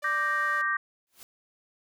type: tone with vibrato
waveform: sawtooth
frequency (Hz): 587.3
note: D5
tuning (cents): 0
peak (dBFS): -37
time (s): 0.02-0.62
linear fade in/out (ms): 10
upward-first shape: sine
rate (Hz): 9.9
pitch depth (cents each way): 11
type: chord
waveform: sine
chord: G minor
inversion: second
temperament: equal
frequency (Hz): 1174.7 / 1568 / 1864.7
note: D6 / G6 / Bb6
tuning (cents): 0 / 0 / 0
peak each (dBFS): -29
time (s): 0.04-0.77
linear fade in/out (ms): 5
type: noise with exponential growth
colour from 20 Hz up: white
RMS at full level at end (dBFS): -44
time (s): 1.07-1.23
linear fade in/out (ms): 0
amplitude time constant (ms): 33
effects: none